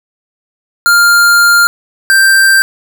square tone pair in turn, 1400 / 1571.4 Hz, F6 / G6, +4 / +4 cents, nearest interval major second, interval 200 cents, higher second, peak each -5 dBFS, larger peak neither, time 0.86-1.67 / 2.1-2.62 s, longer first, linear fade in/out 0 ms, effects none

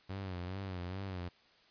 sawtooth tone with vibrato, 93 Hz, F#2, 9 cents sharp, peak -35 dBFS, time 0.09-1.29 s, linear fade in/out 10 ms, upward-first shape sine, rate 2.4 Hz, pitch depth 95 cents each way, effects white hiss -65 dBFS RMS until 1.7 s + resampled to 11025 Hz

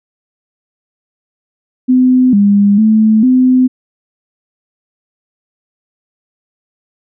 sine tone with pitch steps, 254.4 / 202.3 / 217.9 / 255.2 Hz, C4 / G#3 / A3 / C4, -48 / -45 / -17 / -43 cents, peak -5 dBFS, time 1.88-3.68 s, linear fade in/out 20 ms, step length 450 ms, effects none

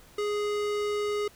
square tone with low-pass filter, 415.3 Hz, G#4, in tune, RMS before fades -29 dBFS, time 0.18-1.28 s, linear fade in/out 5 ms, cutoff 7600 Hz, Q 0.55, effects added 66 Hz sine -64 dBFS peak until 1.35 s + pink hiss -55 dBFS RMS until 1.35 s

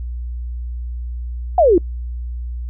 sine exponential sweep, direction down, 753 to 322.9 Hz, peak -8 dBFS, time 1.58-1.78 s, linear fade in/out 2 ms, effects noise-tail reverb RT60 0.1 s tail -25 dB re dry + added 60 Hz sine -23 dBFS peak until 2.69 s

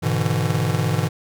square chord, E dominant seventh, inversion first, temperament just, 103.01 / 123.61 / 148.33 / 164.81 Hz, G#2 / B2 / D3 / E3, -14 / +2 / +18 / 0 cents, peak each -25 dBFS, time 0.02-1.09 s, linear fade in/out 20 ms, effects none

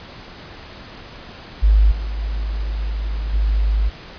sine tone with level steps, 52 Hz, G#1, 3 cents sharp, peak -9 / -22 / -20 / -14 dBFS, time 1.62-3.9 s, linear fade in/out 20 ms, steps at 1.91 / 2.18 / 3.33 s, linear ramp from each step 10 ms, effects pink hiss -38 dBFS RMS until 4.18 s + resampled to 11025 Hz

